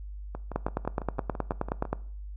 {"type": "two click trains", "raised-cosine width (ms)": 1, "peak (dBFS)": [-22, -13], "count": [10, 14], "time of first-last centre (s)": [[0.35, 1.853], [0.56, 1.93]], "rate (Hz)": [5.99, 9.49], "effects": ["noise-tail reverb RT60 0.5 s tail -20 dB re dry", "added 50 Hz sine -37 dBFS peak until 2.36 s"]}